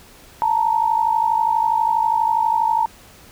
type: tone pair together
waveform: sine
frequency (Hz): 880 / 932.3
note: A5 / A#5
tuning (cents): 0 / 0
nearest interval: minor second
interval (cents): 100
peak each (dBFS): -18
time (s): 0.42-2.86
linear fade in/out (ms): 0
effects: pink hiss -46 dBFS RMS until 3.31 s